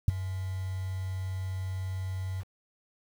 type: tone with ADSR envelope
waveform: sine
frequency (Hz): 94.1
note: F#2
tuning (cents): +30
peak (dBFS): -13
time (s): 0.08-2.44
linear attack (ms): 3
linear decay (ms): 16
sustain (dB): -18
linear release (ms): 39
effects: tanh soft clip ceiling -12 dBFS + 8-bit